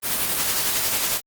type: noise with tremolo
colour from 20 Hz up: white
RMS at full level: -21 dBFS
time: 0.02-1.21 s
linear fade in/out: 50 ms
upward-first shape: triangle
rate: 11 Hz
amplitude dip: 40%
effects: Opus 32 kbps